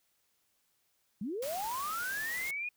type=linear sweep; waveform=sine; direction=up; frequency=177.3 to 2480 Hz; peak=-34 dBFS; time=1.21-2.69 s; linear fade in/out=5 ms
type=noise; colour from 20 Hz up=white; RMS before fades=-43 dBFS; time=1.42-2.51 s; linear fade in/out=5 ms
effects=white hiss -75 dBFS RMS until 2.76 s